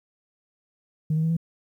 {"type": "tone with pitch steps", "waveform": "sine", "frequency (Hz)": [155.4, 158.85, 162.37, 165.98], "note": ["D#3", "D#3", "E3", "E3"], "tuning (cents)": [-2, 36, -26, 12], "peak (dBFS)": -19, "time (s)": [1.1, 1.368], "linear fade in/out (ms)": 5, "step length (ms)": 67, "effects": ["tanh soft clip ceiling -17 dBFS", "10-bit"]}